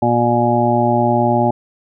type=harmonic tone; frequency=119.4 Hz; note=A#2; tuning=42 cents sharp; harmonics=1 / 2 / 3 / 5 / 6 / 7; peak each=-20 / -18 / -20 / -19 / -21 / -17 dBFS; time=0.02-1.51 s; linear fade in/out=5 ms; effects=none